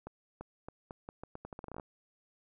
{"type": "accelerating click train", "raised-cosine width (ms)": 1, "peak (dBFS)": -29, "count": 17, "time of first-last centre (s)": [0.07, 1.798], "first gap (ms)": 340, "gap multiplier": 0.81, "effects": []}